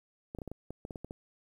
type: clicks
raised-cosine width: 2 ms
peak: -27 dBFS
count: 11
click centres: 0.349 / 0.387 / 0.418 / 0.477 / 0.516 / 0.706 / 0.851 / 0.908 / 0.958 / 1.046 / 1.109 s
effects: 10-bit